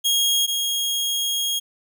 sawtooth tone pair in turn, 3271 / 3271 Hz, G#7 / G#7, -27 / -27 cents, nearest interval unison, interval 0 cents, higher neither, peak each -14 / -18 dBFS, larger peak first, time 0.04-0.47 / 0.47-1.6 s, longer second, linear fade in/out 20 ms, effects none

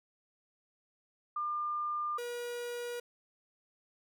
sine / 45% pulse tone pair in turn, 1200 / 481.1 Hz, D6 / B4, +37 / -45 cents, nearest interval octave + major third, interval 1582 cents, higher first, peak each -32 / -37 dBFS, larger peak first, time 1.36-2.18 / 2.18-3 s, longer neither, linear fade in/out 5 ms, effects none

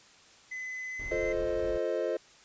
triangle tone with pitch glide, 2021 to 2058 Hz, B6 to C7, +39 to -29 cents, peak -34 dBFS, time 0.51-1.33 s, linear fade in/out 10 ms, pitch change +32 cents, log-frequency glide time 0.9-1.21 s
brown noise, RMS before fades -42 dBFS, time 0.99-1.78 s, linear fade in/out 5 ms
triangle chord, F dominant seventh, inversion none, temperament equal, 349.2 / 440 / 523.3 / 622.3 Hz, F4 / A4 / C5 / Eb5, 0 / 0 / 0 / 0 cents, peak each -33 / -32 / -31 / -32 dBFS, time 1.11-2.17 s, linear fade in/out 5 ms
effects white hiss -57 dBFS RMS until 2.44 s + resampled to 16000 Hz

